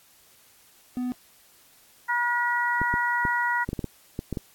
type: tone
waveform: triangle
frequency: 249.1 Hz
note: B3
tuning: 15 cents sharp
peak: -24 dBFS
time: 0.97-1.12 s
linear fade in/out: 0 ms
type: harmonic tone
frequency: 480.8 Hz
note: B4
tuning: 46 cents flat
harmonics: 2 / 3 / 4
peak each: -26 / -27 / -27 dBFS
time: 2.08-3.65 s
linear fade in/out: 20 ms
type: clicks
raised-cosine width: 3 ms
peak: -16 dBFS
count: 10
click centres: 2.816 / 2.94 / 3.252 / 3.69 / 3.731 / 3.792 / 3.843 / 4.191 / 4.327 / 4.372 s
effects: white hiss -57 dBFS RMS until 4.54 s + AAC 64 kbps